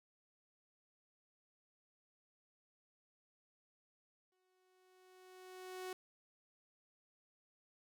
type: tone with exponential growth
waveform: sawtooth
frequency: 370 Hz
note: F#4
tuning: in tune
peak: -38 dBFS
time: 4.32-5.93 s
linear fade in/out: 2 ms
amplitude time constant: 350 ms
effects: none